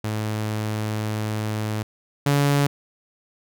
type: tone pair in turn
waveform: sawtooth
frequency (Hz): 107.6 / 142.43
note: A2 / C#3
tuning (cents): -38 / +47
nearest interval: perfect fourth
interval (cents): 485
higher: second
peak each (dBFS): -20 / -13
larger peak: second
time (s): 0.04-1.83 / 2.26-2.67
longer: first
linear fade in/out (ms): 5
effects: none